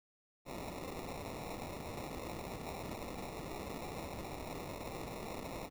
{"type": "noise with sample-and-hold", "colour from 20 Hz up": "white", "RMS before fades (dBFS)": -44, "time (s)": [0.45, 5.7], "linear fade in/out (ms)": 50, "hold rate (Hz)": 1575, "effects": []}